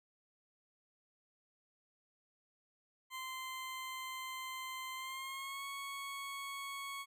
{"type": "tone with pitch glide", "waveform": "20% pulse", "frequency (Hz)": [1039, 1107.2], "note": ["C6", "C#6"], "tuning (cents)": [-12, -2], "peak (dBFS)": -37, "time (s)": [3.1, 7.06], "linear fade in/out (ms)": 50, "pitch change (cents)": 110, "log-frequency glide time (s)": [4.95, 5.65], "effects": []}